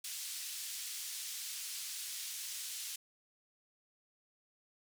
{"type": "band-pass noise", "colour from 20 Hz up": "white", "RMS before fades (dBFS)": -43, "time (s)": [0.04, 2.96], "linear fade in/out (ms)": 5, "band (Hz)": [3000, 10000], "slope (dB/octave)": 12, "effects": []}